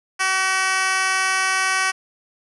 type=tone with high-pass filter; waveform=10% pulse; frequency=378.9 Hz; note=F#4; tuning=41 cents sharp; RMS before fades=-20 dBFS; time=0.19-1.92 s; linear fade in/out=20 ms; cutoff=1200 Hz; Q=0.86; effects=resampled to 24000 Hz + 7-bit